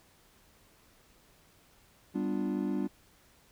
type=chord; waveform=triangle; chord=G dominant seventh; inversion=none; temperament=equal; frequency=196 / 246.9 / 293.7 / 349.2 Hz; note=G3 / B3 / D4 / F4; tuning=0 / 0 / 0 / 0 cents; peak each=-32 / -34 / -32 / -36 dBFS; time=2.14-2.88 s; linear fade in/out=20 ms; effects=pink hiss -63 dBFS RMS until 3.51 s